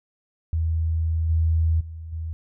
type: tone with level steps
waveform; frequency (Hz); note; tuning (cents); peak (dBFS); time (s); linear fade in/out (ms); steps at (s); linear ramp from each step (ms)
sine; 81.1; E2; -28; -20 / -17 / -33 / -27; 0.53-2.33; 0; 1.29 / 1.8 / 2.12; 10
effects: none

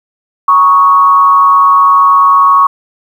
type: tone with frequency modulation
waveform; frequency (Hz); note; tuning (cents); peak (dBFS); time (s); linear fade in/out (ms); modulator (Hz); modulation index
sine; 1108.7; C#6; 0; -3; 0.48-2.67; 5; 158; 0.47
effects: 7-bit

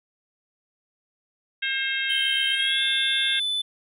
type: harmonic tone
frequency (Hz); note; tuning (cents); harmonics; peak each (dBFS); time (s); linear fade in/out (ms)
534; C5; +35; 3 / 4 / 5 / 6 / 7; -28 / -30 / -31 / -30 / -33; 1.62-3.4; 10
type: tone with pitch glide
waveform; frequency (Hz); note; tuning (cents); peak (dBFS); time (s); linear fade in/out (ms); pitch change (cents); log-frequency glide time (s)
triangle; 3136 to 3500; G7 to A7; 0 to -10; -22; 2.09-3.62; 10; +190; 2.51-2.83
effects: none

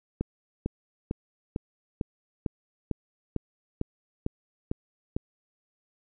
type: click train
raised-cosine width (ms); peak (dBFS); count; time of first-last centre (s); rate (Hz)
3; -15; 12; 0.21-5.165; 2.22
effects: none

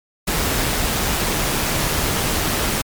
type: noise with amplitude modulation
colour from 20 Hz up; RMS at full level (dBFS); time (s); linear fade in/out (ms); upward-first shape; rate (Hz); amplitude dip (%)
pink; -19; 0.27-2.82; 10; sine; 152; 25
effects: MP3 96 kbps

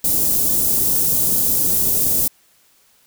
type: band-stop noise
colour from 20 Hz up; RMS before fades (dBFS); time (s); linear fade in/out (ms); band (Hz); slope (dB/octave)
white; -17; 0.04-2.28; 5; 370 to 9600; 12
effects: white hiss -56 dBFS RMS until 3.06 s

